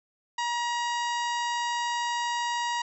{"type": "harmonic tone", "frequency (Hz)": 953, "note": "A#5", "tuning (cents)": 38, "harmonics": [1, 2, 3, 4, 5, 6, 7, 8], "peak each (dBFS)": [-28, -34, -38, -40, -42, -44, -45, -46], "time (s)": [0.38, 2.82], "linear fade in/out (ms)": 5, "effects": []}